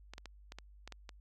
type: clicks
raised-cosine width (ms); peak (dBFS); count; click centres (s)
0.2; -29; 8; 0.136 / 0.181 / 0.257 / 0.521 / 0.586 / 0.876 / 0.923 / 1.092
effects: added 50 Hz sine -55 dBFS peak until 1.2 s